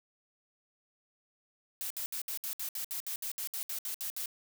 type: noise bursts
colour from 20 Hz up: blue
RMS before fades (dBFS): -37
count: 16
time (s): 1.81-4.258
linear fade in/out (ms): 0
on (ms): 93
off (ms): 64
effects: none